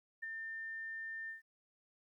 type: tone with ADSR envelope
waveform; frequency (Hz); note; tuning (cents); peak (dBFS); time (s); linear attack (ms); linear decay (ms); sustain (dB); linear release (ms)
sine; 1800; A6; +39; -38; 0.22-1.42; 14; 14; -3; 130
effects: 13-bit